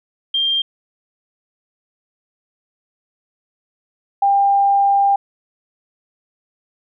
sine tone pair in turn, 3188 / 797 Hz, G7 / G5, +28 / +28 cents, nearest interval 2 octaves, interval 2400 cents, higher first, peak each -15 / -11 dBFS, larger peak second, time 0.34-0.62 / 4.22-5.16 s, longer second, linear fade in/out 5 ms, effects none

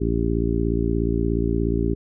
harmonic tone, 56.9 Hz, A#1, 41 cents flat, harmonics 1 / 2 / 3 / 4 / 5 / 6 / 7, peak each -24 / -27 / -28 / -29 / -27 / -28 / -27 dBFS, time 0-1.95 s, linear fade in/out 20 ms, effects none

